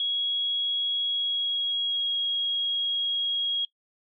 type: tone with pitch glide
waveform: sine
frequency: 3322 to 3290 Hz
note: G#7 to G#7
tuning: 0 to -17 cents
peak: -24 dBFS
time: 0-3.65 s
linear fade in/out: 2 ms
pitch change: -17 cents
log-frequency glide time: 1.03-2.18 s
effects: noise-tail reverb RT60 0.1 s tail -21 dB re dry